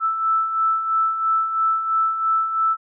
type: beating tone pair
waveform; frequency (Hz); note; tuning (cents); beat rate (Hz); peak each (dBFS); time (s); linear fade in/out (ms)
sine; 1317 / 1320; E6 / E6; -2 / +2; 3; -26 / -18; 0-2.77; 50
effects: none